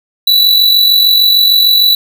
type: tone with amplitude modulation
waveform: square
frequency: 3951 Hz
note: B7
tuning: in tune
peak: -4 dBFS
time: 0.27-1.95 s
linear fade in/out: 5 ms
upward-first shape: sine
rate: 46.6 Hz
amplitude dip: 45%
effects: none